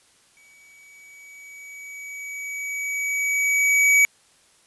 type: tone with exponential growth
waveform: square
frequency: 2272 Hz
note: C#7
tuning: 42 cents sharp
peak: -13 dBFS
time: 0.37-4.05 s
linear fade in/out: 0 ms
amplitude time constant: 800 ms
effects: white hiss -58 dBFS RMS until 4.66 s + resampled to 24000 Hz